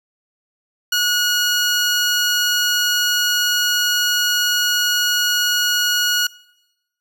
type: tone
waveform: 15% pulse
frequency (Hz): 1451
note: F#6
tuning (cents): -34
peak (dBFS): -9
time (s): 0.92-6.27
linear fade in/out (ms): 5
effects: noise-tail reverb RT60 1.0 s tail -23 dB re dry